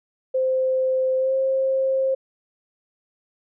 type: tone with pitch glide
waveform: sine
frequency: 520 to 531.2 Hz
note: C5 to C5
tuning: -11 to +26 cents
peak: -18 dBFS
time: 0.34-2.15 s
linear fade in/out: 10 ms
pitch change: +37 cents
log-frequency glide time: 1.18-1.34 s
effects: none